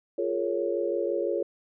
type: chord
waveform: sine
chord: Bb minor seventh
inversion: second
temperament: equal with one note detuned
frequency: 349.2 / 415.3 / 461.1 / 554.4 Hz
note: F4 / Ab4 / Bb4 / Db5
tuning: 0 / 0 / -19 / 0 cents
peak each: -30 / -31 / -32 / -30 dBFS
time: 0.18-1.43 s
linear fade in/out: 5 ms
effects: none